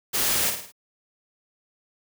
white noise with echo, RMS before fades -24 dBFS, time 0.13-0.51 s, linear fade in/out 20 ms, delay 53 ms, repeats 4, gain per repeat -6 dB, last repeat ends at 0.722 s, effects none

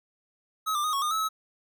square tone with pitch steps, 1279 / 1188 / 1243 / 1106 / 1220 / 1301 / 1289 Hz, D#6 / D6 / D#6 / C#6 / D#6 / E6 / E6, +47 / +20 / -2 / -4 / -34 / -23 / -39 cents, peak -26 dBFS, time 0.66-1.29 s, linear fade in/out 20 ms, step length 90 ms, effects none

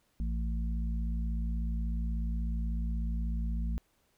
harmonic tone, 56.4 Hz, A1, 44 cents sharp, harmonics 1 / 3 / 4, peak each -30 / -40 / -42 dBFS, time 0.2-3.78 s, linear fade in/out 0 ms, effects pink hiss -72 dBFS RMS until 4.17 s

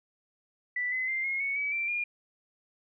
sine tone with pitch steps, 1975.5 / 2033 / 2093 / 2154 / 2217 / 2282 / 2349 / 2418 Hz, B6 / B6 / C7 / C7 / C#7 / C#7 / D7 / D7, 0 / +50 / 0 / +50 / 0 / +50 / 0 / +50 cents, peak -28 dBFS, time 0.76-2.04 s, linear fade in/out 5 ms, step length 160 ms, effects none

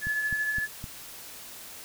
sine tone with tremolo, 1717 Hz, A6, 43 cents flat, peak -24 dBFS, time 0.01-0.68 s, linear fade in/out 50 ms, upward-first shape triangle, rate 13 Hz, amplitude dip 45%
click train, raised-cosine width 5 ms, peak -25 dBFS, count 4, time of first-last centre 0.07-0.841 s, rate 3.89 Hz
effects white hiss -44 dBFS RMS until 1.84 s

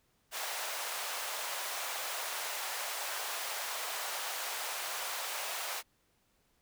pink high-pass noise, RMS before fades -38 dBFS, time 0.31-5.83 s, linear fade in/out 50 ms, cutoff 620 Hz, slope 24 dB/octave, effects pink hiss -73 dBFS RMS until 6.61 s

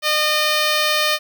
5% pulse tone with notch filter, 609 Hz, D#5, 37 cents flat, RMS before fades -18 dBFS, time 0.02-1.19 s, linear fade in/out 50 ms, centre 7200 Hz, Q 1.2, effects none

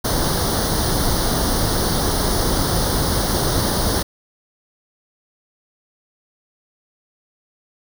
pink noise with comb filter, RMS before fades -19 dBFS, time 0.04-4.03 s, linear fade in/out 10 ms, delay 0.2 ms, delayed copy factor +0.85, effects none

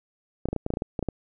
clicks, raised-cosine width 2 ms, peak -14 dBFS, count 12, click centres 0.456 / 0.487 / 0.53 / 0.563 / 0.664 / 0.704 / 0.738 / 0.771 / 0.821 / 0.992 / 1.027 / 1.087 s, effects none

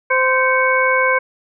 harmonic tone with a mistuned harmonic, 518 Hz, C5, 17 cents flat, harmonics 1 / 2 / 3 / 4, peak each -18 / -18 / -18 / -18 dBFS, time 0.1-1.19 s, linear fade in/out 10 ms, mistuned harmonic 4, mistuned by +120 cents, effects none

